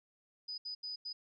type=tone bursts at uneven times; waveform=sine; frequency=4978 Hz; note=D#8; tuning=in tune; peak=-39 dBFS; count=4; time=0.48-0.58 / 0.65-0.75 / 0.83-0.96 / 1.05-1.13 s; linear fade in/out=10 ms; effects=none